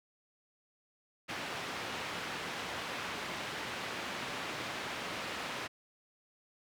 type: band-pass noise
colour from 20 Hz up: white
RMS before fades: -40 dBFS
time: 1.28-5.68 s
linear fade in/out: 20 ms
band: 100 to 2600 Hz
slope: 12 dB/octave
effects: none